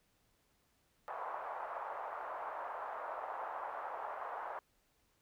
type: band-pass noise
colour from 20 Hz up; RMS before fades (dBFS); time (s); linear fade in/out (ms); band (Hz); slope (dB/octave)
white; -43; 1.08-4.59; 0; 630 to 1100; 24
effects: pink hiss -75 dBFS RMS until 5.21 s